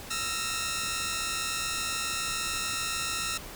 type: tone cluster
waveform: 10% pulse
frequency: 1300 / 1367 / 1859 Hz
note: E6 / F6 / A#6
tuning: -24 / -37 / -5 cents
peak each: -26 dBFS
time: 0.1-3.38 s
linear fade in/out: 10 ms
effects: pink hiss -43 dBFS RMS until 3.55 s